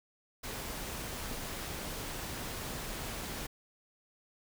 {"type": "noise", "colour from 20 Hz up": "pink", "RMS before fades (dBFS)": -40, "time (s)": [0.43, 3.47], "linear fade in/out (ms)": 10, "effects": []}